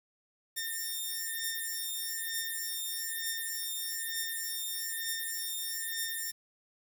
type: beating tone pair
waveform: 5% pulse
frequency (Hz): 1817 / 1818.1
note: A#6 / A#6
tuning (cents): -45 / -44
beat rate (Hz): 1.1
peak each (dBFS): -26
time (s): 0.56-6.32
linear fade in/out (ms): 20
effects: 9-bit